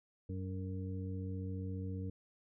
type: harmonic tone with a mistuned harmonic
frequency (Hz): 94.7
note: F#2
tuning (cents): +41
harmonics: 1 / 2 / 3 / 5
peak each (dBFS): -39 / -45 / -47 / -50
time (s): 0.29-2.1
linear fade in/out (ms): 5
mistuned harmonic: 5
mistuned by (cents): -41
effects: none